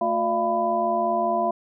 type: tone cluster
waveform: sine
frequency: 222.5 / 356.8 / 600 / 685 / 997 Hz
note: A3 / F4 / D5 / F5 / B5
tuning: +20 / +37 / +37 / -34 / +16 cents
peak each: -31 / -30 / -31 / -22 / -27 dBFS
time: 0.01-1.51 s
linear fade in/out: 5 ms
effects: none